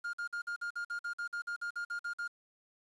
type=tone bursts; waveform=triangle; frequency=1411 Hz; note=F6; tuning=17 cents sharp; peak=-33 dBFS; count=16; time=0.04-2.279 s; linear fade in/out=10 ms; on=94 ms; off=49 ms; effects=resampled to 24000 Hz + 10-bit